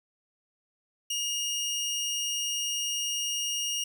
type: tone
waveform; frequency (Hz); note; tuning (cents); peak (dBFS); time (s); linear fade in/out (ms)
20% pulse; 2850; F7; +34; -24; 1.1-3.84; 5
effects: none